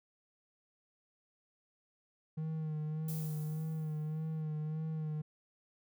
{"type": "tone with vibrato", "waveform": "triangle", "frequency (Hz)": 155.8, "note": "D#3", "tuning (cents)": 3, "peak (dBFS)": -33, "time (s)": [2.37, 5.22], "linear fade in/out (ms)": 10, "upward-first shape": "sine", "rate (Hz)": 1.7, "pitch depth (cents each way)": 35}
{"type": "noise with exponential decay", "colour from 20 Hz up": "violet", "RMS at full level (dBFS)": -44, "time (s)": [3.08, 4.42], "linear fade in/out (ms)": 5, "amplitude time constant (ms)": 290}
{"effects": []}